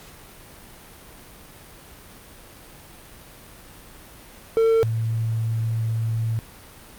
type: tone pair in turn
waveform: triangle / sine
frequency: 451 / 112.75 Hz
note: A4 / A2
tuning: +43 / +43 cents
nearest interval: 2 octaves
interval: 2400 cents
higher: first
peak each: -13 / -21 dBFS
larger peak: first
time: 4.57-4.83 / 4.83-6.39 s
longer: second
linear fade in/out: 0 ms
effects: pink hiss -45 dBFS RMS until 6.98 s + Opus 48 kbps